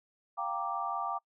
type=chord; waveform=sine; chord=G minor seventh; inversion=third; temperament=equal; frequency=698.5 / 784 / 932.3 / 1174.7 Hz; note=F5 / G5 / Bb5 / D6; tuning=0 / 0 / 0 / 0 cents; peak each=-39 / -37 / -39 / -35 dBFS; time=0.37-1.19 s; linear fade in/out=20 ms; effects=noise-tail reverb RT60 0.1 s tail -26 dB re dry